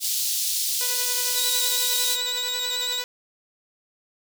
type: high-pass noise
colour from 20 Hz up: pink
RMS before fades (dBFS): -25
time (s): 0-2.18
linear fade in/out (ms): 50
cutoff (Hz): 3900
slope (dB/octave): 24
type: tone with tremolo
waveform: 5% pulse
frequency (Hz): 493.9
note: B4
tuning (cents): 0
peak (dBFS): -17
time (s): 0.81-3.04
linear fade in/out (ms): 0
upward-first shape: triangle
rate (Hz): 11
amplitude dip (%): 55
type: tone with vibrato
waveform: 35% pulse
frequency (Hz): 3867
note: B7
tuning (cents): -37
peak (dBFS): -24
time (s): 1.33-3.04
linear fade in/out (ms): 50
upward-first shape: square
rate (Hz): 9.1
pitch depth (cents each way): 35
effects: none